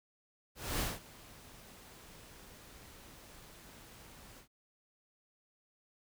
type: noise with ADSR envelope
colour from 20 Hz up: pink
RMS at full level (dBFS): -34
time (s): 0.55-4.48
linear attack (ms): 250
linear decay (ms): 190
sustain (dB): -21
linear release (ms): 95
effects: none